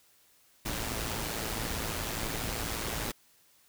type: noise with amplitude modulation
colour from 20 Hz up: pink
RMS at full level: -32 dBFS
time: 0.65-3.12 s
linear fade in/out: 10 ms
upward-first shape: sine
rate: 112 Hz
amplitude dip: 55%
effects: white hiss -64 dBFS RMS until 3.68 s